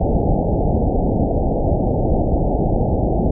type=low-pass noise; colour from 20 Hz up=pink; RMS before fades=-17 dBFS; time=0-3.31 s; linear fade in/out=5 ms; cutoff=810 Hz; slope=96 dB/octave; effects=none